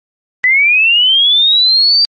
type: linear sweep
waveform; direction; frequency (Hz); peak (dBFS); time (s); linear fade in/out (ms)
sine; up; 1970 to 4699; -6; 0.44-2.05; 0
effects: MP3 32 kbps